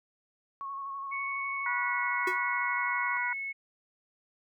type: tone with vibrato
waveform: sine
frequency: 1100 Hz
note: C#6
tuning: 14 cents flat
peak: -35 dBFS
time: 0.61-3.17 s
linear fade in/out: 0 ms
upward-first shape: square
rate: 12 Hz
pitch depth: 22 cents each way
type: tone with pitch glide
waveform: sine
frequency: 2217 to 2195 Hz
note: C#7 to C#7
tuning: 0 to -18 cents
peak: -33 dBFS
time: 1.11-3.53 s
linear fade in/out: 20 ms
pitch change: -18 cents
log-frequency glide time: 1.52-1.88 s
type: harmonic tone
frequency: 487.1 Hz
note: B4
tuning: 24 cents flat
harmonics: 2 / 3 / 4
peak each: -34 / -34 / -34 dBFS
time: 1.66-3.33 s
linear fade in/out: 2 ms
type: tone with exponential decay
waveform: square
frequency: 367.5 Hz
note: F#4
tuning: 12 cents flat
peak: -28 dBFS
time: 2.27-2.39 s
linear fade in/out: 5 ms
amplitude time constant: 26 ms
effects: none